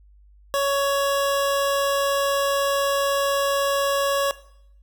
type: tone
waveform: 25% pulse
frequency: 558 Hz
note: C#5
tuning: 11 cents sharp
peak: -16 dBFS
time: 0.54-4.31 s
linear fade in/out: 0 ms
effects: noise-tail reverb RT60 0.7 s tail -17 dB re dry + added 50 Hz sine -49 dBFS peak until 4.82 s